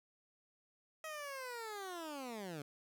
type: linear sweep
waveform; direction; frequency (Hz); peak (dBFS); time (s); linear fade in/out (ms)
15% pulse; down; 639 to 137.7; -37; 1.04-2.62; 2
effects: none